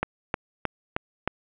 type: click train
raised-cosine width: 0.5 ms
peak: -9 dBFS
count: 5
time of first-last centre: 0.03-1.276 s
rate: 3.21 Hz
effects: resampled to 8000 Hz + 7-bit